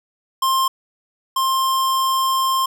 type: tone pair in turn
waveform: square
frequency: 1057 / 1057 Hz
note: C6 / C6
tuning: +17 / +17 cents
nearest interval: unison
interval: 0 cents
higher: neither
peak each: -16 / -17 dBFS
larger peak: first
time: 0.42-0.68 / 1.36-2.66 s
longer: second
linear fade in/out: 5 ms
effects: none